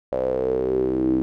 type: tone with band-pass filter sweep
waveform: sawtooth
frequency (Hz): 64.4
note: C2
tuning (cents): -27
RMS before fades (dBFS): -22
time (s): 0.12-1.22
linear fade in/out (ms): 0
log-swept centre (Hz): 560 to 300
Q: 9.5
effects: none